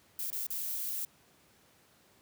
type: noise with dropouts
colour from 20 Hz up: violet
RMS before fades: -36 dBFS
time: 0.19-1.05 s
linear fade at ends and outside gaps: 2 ms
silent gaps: 0.303-0.327 / 0.467-0.503 s
effects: pink hiss -64 dBFS RMS until 2.21 s + high-pass 100 Hz 12 dB/octave